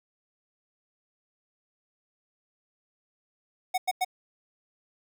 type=tone bursts; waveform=square; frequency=740 Hz; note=F#5; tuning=in tune; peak=-24 dBFS; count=3; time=3.74-4.048 s; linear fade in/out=10 ms; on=40 ms; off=94 ms; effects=none